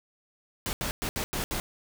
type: noise bursts at uneven times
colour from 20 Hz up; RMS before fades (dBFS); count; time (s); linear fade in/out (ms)
pink; -31; 6; 0.66-0.73 / 0.81-0.91 / 1.02-1.09 / 1.16-1.24 / 1.33-1.44 / 1.51-1.6; 0
effects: none